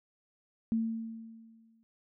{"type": "tone with exponential decay", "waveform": "sine", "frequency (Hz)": 225.6, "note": "A3", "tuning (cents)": 44, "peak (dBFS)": -25, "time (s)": [0.72, 1.83], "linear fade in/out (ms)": 0, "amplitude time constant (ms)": 240, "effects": []}